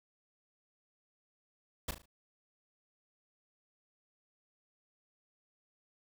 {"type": "noise with echo", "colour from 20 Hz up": "pink", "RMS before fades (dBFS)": -36, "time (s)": [1.88, 1.91], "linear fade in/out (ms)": 5, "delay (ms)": 37, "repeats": 4, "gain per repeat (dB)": -8, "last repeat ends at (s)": 2.058, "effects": []}